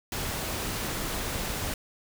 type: noise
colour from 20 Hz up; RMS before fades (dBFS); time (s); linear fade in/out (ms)
pink; -32; 0.12-1.74; 2
effects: none